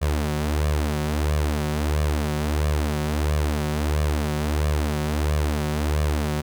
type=tone with flanger; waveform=sawtooth; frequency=75 Hz; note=D2; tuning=37 cents sharp; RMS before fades=-23 dBFS; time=0.01-6.42 s; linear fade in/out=20 ms; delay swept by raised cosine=1.7 to 5.5 ms; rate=1.5 Hz; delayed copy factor=+0.65; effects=none